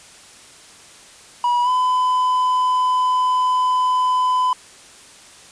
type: tone with pitch glide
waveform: triangle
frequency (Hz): 970 to 1007.7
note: B5 to B5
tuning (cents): -31 to +35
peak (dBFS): -13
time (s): 1.44-4.53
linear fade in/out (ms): 2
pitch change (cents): +66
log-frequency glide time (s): 1.63-1.69
effects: white hiss -44 dBFS RMS until 5.51 s + resampled to 22050 Hz